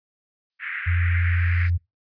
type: noise with exponential growth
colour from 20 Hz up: violet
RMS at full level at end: -35 dBFS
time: 0.5-1.7 s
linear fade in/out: 1 ms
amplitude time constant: 260 ms
type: band-pass noise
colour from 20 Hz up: white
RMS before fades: -31 dBFS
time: 0.59-1.7 s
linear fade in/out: 50 ms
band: 1500 to 2200 Hz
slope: 48 dB/octave
type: tone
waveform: sine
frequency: 86.9 Hz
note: F2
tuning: 8 cents flat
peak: -18 dBFS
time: 0.86-1.78 s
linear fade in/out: 20 ms
effects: noise-tail reverb RT60 0.2 s tail -24 dB re dry + resampled to 11025 Hz